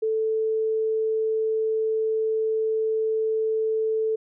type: tone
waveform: sine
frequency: 440 Hz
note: A4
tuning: in tune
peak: -21 dBFS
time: 0.02-4.16 s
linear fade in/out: 10 ms
effects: none